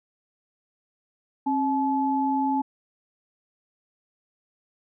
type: tone pair together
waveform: sine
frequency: 269.5 / 860 Hz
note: C#4 / A5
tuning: -49 / -40 cents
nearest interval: octave + minor sixth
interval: 2009 cents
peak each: -24 dBFS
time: 1.46-2.62 s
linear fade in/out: 10 ms
effects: none